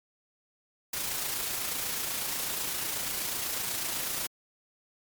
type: noise with amplitude modulation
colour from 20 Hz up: white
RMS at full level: -31 dBFS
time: 0.93-4.27 s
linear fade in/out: 5 ms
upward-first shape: sine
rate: 28.1 Hz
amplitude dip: 35%
effects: MP3 96 kbps